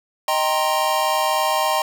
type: chord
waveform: square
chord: C minor seventh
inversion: first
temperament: equal with one note detuned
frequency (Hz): 622.3 / 784 / 932.3 / 1056.2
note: Eb5 / G5 / Bb5 / C6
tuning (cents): 0 / 0 / 0 / +16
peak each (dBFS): -24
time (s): 0.28-1.82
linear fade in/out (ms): 2
effects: none